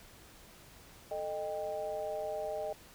sine tone with amplitude modulation, 616 Hz, D#5, 17 cents flat, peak -30 dBFS, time 1.11-2.73 s, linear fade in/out 5 ms, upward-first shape sine, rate 176 Hz, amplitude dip 100%, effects pink hiss -56 dBFS RMS until 2.94 s

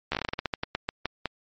slowing click train, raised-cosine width 0.3 ms, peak -11 dBFS, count 17, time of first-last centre 0.12-1.257 s, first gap 13 ms, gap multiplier 1.2, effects MP3 32 kbps

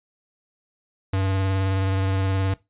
square tone with vibrato, 96 Hz, G2, 36 cents flat, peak -21 dBFS, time 1.13-2.54 s, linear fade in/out 5 ms, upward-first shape triangle, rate 19 Hz, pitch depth 26 cents each way, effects noise-tail reverb RT60 0.2 s tail -19 dB re dry + resampled to 8000 Hz

